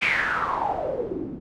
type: noise with low-pass filter sweep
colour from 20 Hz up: white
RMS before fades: -26 dBFS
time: 0.01-1.4 s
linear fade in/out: 20 ms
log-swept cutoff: 2500 to 240 Hz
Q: 7.6
effects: none